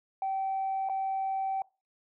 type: tone with dropouts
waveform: sine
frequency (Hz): 772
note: G5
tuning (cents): -27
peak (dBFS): -27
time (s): 0.22-1.62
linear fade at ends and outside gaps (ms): 2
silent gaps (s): 0.889-0.896
effects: noise-tail reverb RT60 0.3 s tail -23 dB re dry + tanh soft clip ceiling -25 dBFS